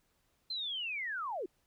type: linear sweep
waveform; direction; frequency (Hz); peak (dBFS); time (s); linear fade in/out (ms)
sine; down; 4168 to 318.2; -35; 0.5-1.46; 5
effects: pink hiss -75 dBFS RMS until 1.66 s